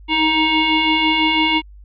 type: tone with frequency modulation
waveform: sine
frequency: 1568 Hz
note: G6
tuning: in tune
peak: -13 dBFS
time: 0.08-1.62 s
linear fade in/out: 50 ms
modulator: 626 Hz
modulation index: 2.5
effects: added 50 Hz sine -38 dBFS peak until 1.84 s